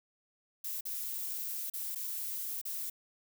violet noise with dropouts, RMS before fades -38 dBFS, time 0.64-2.9 s, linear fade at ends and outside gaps 5 ms, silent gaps 0.809-0.853 / 1.7-1.737 / 1.95-1.956 / 2.615-2.652 s, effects none

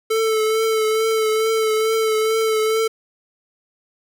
square tone with vibrato, 440 Hz, A4, in tune, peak -17 dBFS, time 0.1-2.88 s, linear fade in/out 10 ms, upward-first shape triangle, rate 2.3 Hz, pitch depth 29 cents each way, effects none

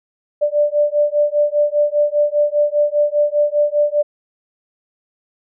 sine beating tone pair, 587.3 / 592.3 Hz, D5 / D5, 0 / +15 cents, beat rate 5 Hz, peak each -16 dBFS, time 0.41-4.03 s, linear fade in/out 20 ms, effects none

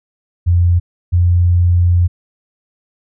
sine tone pair in turn, 87.31 / 87.87 Hz, F2 / F2, 0 / +11 cents, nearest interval unison, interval 11 cents, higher second, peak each -8 dBFS, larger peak neither, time 0.46-0.8 / 1.12-2.08 s, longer second, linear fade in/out 20 ms, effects none

